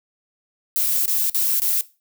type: noise with dropouts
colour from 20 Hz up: violet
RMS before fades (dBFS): -20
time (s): 0.76-1.81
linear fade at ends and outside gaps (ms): 0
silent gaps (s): 0.864-0.868 / 1.058-1.079 / 1.297-1.346 / 1.597-1.619
effects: noise-tail reverb RT60 0.3 s tail -18 dB re dry